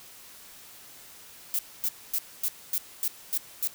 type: noise bursts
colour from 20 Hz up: violet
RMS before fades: -27 dBFS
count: 8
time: 1.54-3.674 s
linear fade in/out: 0 ms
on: 48 ms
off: 250 ms
effects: white hiss -49 dBFS RMS until 3.74 s